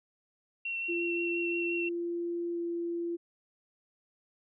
sine tone with vibrato, 2720 Hz, F7, 46 cents flat, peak -32 dBFS, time 0.65-1.89 s, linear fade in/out 5 ms, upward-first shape sine, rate 5.7 Hz, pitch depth 11 cents each way
sine tone with pitch glide, 343.7 to 341.5 Hz, F4 to F4, -28 to -39 cents, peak -31 dBFS, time 0.88-3.17 s, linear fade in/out 20 ms, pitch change -11 cents, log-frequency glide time 2.53-2.58 s
effects none

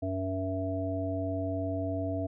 harmonic tone, 94.3 Hz, F#2, 33 cents sharp, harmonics 1 / 3 / 5 / 7, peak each -34 / -34 / -42 / -34 dBFS, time 0.02-2.27 s, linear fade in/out 10 ms, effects none

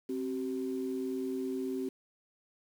sine tone pair together, 263.7 / 382 Hz, C4 / G4, +14 / -45 cents, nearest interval tritone, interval 641 cents, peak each -34 / -35 dBFS, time 0.09-1.89 s, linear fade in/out 5 ms, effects tanh soft clip ceiling -24 dBFS + 9-bit

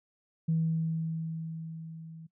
sine tone with level ramp, 162 Hz, E3, 30 cents flat, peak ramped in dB -23 to -44 dBFS, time 0.48-2.27 s, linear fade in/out 10 ms, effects noise-tail reverb RT60 0.1 s tail -20 dB re dry + tanh soft clip ceiling -19 dBFS

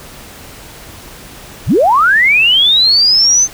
sine linear sweep, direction up, 42.33 to 6272 Hz, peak -6 dBFS, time 1.66-3.48 s, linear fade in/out 50 ms, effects pink hiss -34 dBFS RMS until 3.53 s

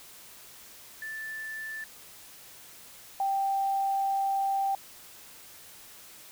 sine tone pair in turn, 1760 / 784 Hz, A6 / G5, 0 / 0 cents, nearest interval octave + major second, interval 1400 cents, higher first, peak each -35 / -25 dBFS, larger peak second, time 1.02-1.84 / 3.2-4.75 s, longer second, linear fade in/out 2 ms, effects white hiss -50 dBFS RMS until 6.31 s

